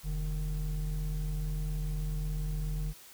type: tone pair together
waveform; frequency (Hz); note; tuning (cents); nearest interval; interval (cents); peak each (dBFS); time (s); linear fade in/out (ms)
triangle; 43.7 / 152.8; F1 / D#3; +2 / -31; octave + minor seventh; 2167; -29 / -33; 0.03-2.94; 50
effects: tanh soft clip ceiling -24 dBFS + white hiss -53 dBFS RMS until 3.13 s